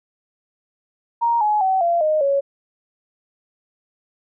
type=tone with pitch steps; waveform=sine; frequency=936 / 843.6 / 760.3 / 685.2 / 617.5 / 556.5 Hz; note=A#5 / G#5 / F#5 / F5 / D#5 / C#5; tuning=+7 / +27 / +47 / -33 / -13 / +7 cents; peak=-15 dBFS; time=1.21-2.41 s; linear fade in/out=20 ms; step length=200 ms; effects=none